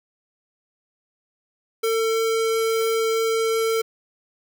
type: tone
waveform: square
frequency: 449.5 Hz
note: A4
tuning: 37 cents sharp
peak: -20 dBFS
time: 1.83-3.82 s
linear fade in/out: 10 ms
effects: none